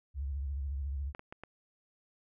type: tone with vibrato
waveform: sine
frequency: 69.4 Hz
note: C#2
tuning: 3 cents sharp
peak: -33 dBFS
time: 0.14-1.13 s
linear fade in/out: 50 ms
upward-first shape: sine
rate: 14 Hz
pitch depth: 110 cents each way
type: clicks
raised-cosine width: 0.5 ms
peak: -29 dBFS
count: 4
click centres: 1.149 / 1.194 / 1.325 / 1.436 s
effects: none